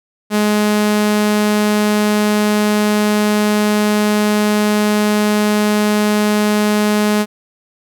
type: tone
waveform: sawtooth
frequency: 210 Hz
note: G#3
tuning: 19 cents sharp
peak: -8 dBFS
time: 0.3-7.26 s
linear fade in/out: 50 ms
effects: none